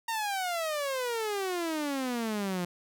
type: exponential sweep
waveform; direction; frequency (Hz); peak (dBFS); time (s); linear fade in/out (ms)
sawtooth; down; 929 to 173.5; -26; 0.08-2.65; 5
effects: none